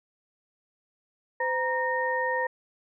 sine tone cluster, 513 / 940 / 1843 Hz, C5 / A#5 / A#6, -34 / +14 / -20 cents, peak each -29 dBFS, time 1.4-2.47 s, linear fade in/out 5 ms, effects none

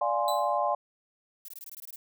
sine chord, D half-diminished seventh, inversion none, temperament equal, 587.3 / 698.5 / 830.6 / 1046.5 Hz, D5 / F5 / Ab5 / C6, 0 / 0 / 0 / 0 cents, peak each -30 dBFS, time 0.01-0.75 s, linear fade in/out 5 ms
sawtooth tone with exponential decay, 3981 Hz, B7, 13 cents sharp, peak -28 dBFS, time 0.28-0.58 s, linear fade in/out 1 ms, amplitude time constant 64 ms
violet noise bursts, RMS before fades -43 dBFS, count 10, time 1.45-1.96 s, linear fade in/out 2 ms, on 33 ms, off 20 ms
effects none

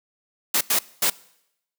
white noise bursts at uneven times, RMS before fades -20 dBFS, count 3, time 0.54-0.61 / 0.7-0.79 / 1.02-1.1 s, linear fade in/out 5 ms, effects noise-tail reverb RT60 0.8 s tail -22 dB re dry + high-pass 200 Hz 12 dB/octave

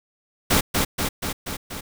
pink noise with echo, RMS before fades -18 dBFS, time 0.5-0.61 s, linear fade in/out 10 ms, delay 240 ms, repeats 5, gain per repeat -3 dB, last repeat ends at 1.81 s, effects none

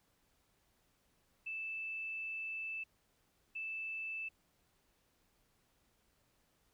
sine tone bursts at uneven times, 2637 Hz, E7, in tune, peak -39 dBFS, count 2, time 1.46-2.84 / 3.55-4.29 s, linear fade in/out 10 ms, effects pink hiss -75 dBFS RMS until 6.73 s

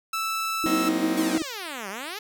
sawtooth tone, 1318.5 Hz, E6, in tune, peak -22 dBFS, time 0.13-0.89 s, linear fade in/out 5 ms
sine tone with tremolo, 320.4 Hz, E4, 49 cents flat, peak -20 dBFS, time 0.64-1.42 s, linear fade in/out 0 ms, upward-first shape triangle, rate 13 Hz, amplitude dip 80%
sawtooth chord, C half-diminished seventh, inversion second, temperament just, 188.37 / 235.5 / 261.6 / 314 Hz, Gb3 / Bb3 / C4 / Eb4, +31 / +18 / 0 / +16 cents, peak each -29 / -28 / -26 / -26 dBFS, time 0.66-1.38 s, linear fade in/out 0 ms
5% pulse exponential two-way sweep, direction down then up, 1159 to 186 to 442.8 Hz, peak -21 dBFS, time 1.17-2.19 s, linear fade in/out 5 ms, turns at 1.89 s
effects none

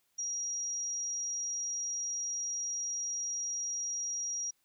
sine tone, 5710 Hz, F8, 37 cents sharp, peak -33 dBFS, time 0.18-4.51 s, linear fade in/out 10 ms, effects white hiss -75 dBFS RMS until 4.64 s

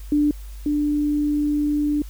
sine tone pair in turn, 294.9 / 294.9 Hz, D4 / D4, +7 / +7 cents, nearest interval unison, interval 0 cents, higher neither, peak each -15 / -18 dBFS, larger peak first, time 0.12-0.31 / 0.66-2.02 s, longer second, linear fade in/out 2 ms, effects added 50 Hz sine -33 dBFS peak until 2.09 s + white hiss -50 dBFS RMS until 2.09 s

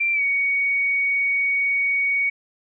sine tone with pitch glide, 2359 to 2239 Hz, D7 to C#7, +7 to +17 cents, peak -18 dBFS, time 0-2.3 s, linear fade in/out 10 ms, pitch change -90 cents, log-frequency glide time 0.13-0.22 s, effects none

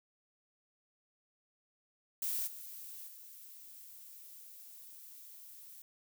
violet noise with level steps, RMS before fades -36 / -48 / -53 dBFS, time 2.22-5.82 s, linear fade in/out 2 ms, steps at 2.46 / 3.07 s, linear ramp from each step 20 ms, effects none

